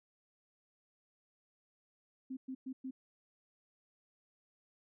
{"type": "tone bursts", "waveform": "sine", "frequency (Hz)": 261.6, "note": "C4", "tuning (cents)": 0, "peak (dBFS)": -39, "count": 4, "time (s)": [2.3, 2.91], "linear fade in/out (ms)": 10, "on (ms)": 70, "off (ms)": 110, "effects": []}